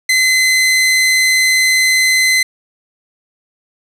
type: tone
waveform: sawtooth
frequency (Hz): 2045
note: C7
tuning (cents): -40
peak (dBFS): -6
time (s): 0.09-2.43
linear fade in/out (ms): 5
effects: low-pass 11000 Hz 12 dB/octave + 7-bit